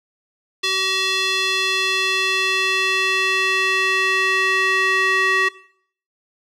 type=tone with band-pass filter sweep; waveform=square; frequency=380 Hz; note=F#4; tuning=46 cents sharp; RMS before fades=-19 dBFS; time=0.63-5.49 s; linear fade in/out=10 ms; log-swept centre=3600 to 2000 Hz; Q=2; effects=noise-tail reverb RT60 0.6 s tail -19 dB re dry